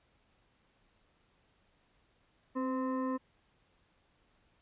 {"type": "tone with frequency modulation", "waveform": "sine", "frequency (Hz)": 262.1, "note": "C4", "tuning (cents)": 3, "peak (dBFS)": -31, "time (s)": [2.55, 3.18], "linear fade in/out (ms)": 20, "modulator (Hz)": 776, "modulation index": 0.89, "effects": ["pink hiss -71 dBFS RMS until 4.61 s", "resampled to 8000 Hz"]}